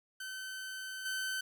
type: tone with level steps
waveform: sawtooth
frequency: 1530 Hz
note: G6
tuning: 42 cents flat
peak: -37 / -31 dBFS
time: 0.2-1.41 s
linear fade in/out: 5 ms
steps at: 1.05 s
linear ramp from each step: 10 ms
effects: none